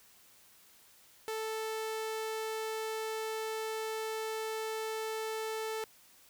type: tone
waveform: sawtooth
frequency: 440 Hz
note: A4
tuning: in tune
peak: -31 dBFS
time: 1.28-5.84 s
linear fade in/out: 0 ms
effects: white hiss -61 dBFS RMS until 6.29 s